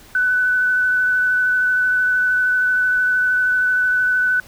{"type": "tone with vibrato", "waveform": "sine", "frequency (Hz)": 1498, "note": "F#6", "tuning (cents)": 21, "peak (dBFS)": -14, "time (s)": [0.15, 4.4], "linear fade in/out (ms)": 2, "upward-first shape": "sine", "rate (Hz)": 13, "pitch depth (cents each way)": 13, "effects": ["pink hiss -45 dBFS RMS until 4.47 s"]}